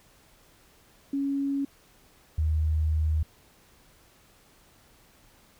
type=tone pair in turn; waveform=sine; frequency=277.9 / 77.98 Hz; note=C#4 / D#2; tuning=+4 / +4 cents; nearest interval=octave + minor seventh; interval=2200 cents; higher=first; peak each=-25 / -22 dBFS; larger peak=second; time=1.13-1.65 / 2.38-3.23 s; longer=second; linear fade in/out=5 ms; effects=pink hiss -59 dBFS RMS until 5.59 s